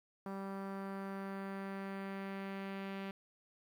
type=tone with low-pass filter sweep; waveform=sawtooth; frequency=195 Hz; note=G3; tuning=9 cents flat; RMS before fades=-43 dBFS; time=0.26-3.11 s; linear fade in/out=2 ms; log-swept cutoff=1200 to 2700 Hz; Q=1.6; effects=11-bit